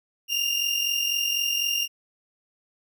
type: tone pair together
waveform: 30% pulse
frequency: 2774 / 2818 Hz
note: F7 / F7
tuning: -12 / +15 cents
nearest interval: unison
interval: 27 cents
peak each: -25 / -22 dBFS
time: 0.28-1.88 s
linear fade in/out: 50 ms
effects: none